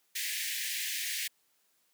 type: high-pass noise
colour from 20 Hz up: pink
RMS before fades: -35 dBFS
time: 0.15-1.28 s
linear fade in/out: 10 ms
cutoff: 1700 Hz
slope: 96 dB/octave
effects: white hiss -72 dBFS RMS until 1.93 s + high-pass 150 Hz 12 dB/octave